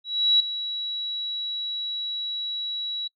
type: tone with ADSR envelope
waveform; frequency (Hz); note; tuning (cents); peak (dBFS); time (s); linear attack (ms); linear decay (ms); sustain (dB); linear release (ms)
sine; 3900; B7; -23; -14; 0.04-3.08; 360; 5; -13; 10
effects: noise-tail reverb RT60 0.1 s tail -23 dB re dry